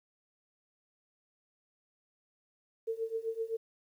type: tone with tremolo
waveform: sine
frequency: 450.9 Hz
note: A4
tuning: 42 cents sharp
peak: -29 dBFS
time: 2.87-3.57 s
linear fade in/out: 10 ms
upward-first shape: triangle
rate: 7.8 Hz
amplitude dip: 95%
effects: 11-bit